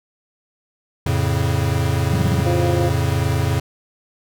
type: chord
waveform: square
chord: F augmented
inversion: none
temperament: equal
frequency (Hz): 87.31 / 110 / 138.59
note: F2 / A2 / C#3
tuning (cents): 0 / 0 / 0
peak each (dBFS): -22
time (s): 1.06-3.6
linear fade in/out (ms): 5
type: tone bursts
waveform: sine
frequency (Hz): 181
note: F#3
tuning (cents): -38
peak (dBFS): -17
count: 5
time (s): 2.13-2.404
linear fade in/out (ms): 0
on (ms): 26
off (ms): 36
type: harmonic tone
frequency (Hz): 174.61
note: F3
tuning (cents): 0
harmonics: 2 / 3 / 4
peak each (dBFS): -21 / -25 / -27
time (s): 2.45-2.9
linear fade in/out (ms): 20
effects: none